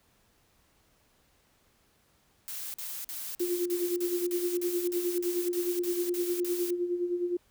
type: noise bursts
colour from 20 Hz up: blue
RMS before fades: -38 dBFS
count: 14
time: 2.48-6.705 s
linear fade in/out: 0 ms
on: 260 ms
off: 45 ms
type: tone with tremolo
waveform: sine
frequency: 352.4 Hz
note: F4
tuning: 16 cents sharp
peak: -25 dBFS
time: 3.4-7.37 s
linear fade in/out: 5 ms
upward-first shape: sine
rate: 9.7 Hz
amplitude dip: 60%
effects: pink hiss -67 dBFS RMS until 7.5 s